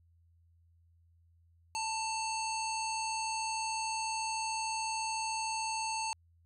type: harmonic tone with a mistuned harmonic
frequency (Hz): 890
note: A5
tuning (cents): +20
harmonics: 1 / 3 / 5 / 7 / 9 / 10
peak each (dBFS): -35 / -41 / -41 / -42 / -48 / -48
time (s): 1.75-6.13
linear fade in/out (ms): 0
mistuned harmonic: 7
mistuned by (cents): +53
effects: added 84 Hz sine -63 dBFS peak until 6.45 s